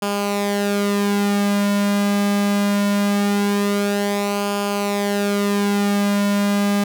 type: tone with flanger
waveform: sawtooth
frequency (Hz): 202.7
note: G#3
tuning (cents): -42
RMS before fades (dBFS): -19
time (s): 0.02-6.84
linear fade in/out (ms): 5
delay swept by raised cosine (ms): 0.51 to 2.81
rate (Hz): 0.22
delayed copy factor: -0.6
effects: none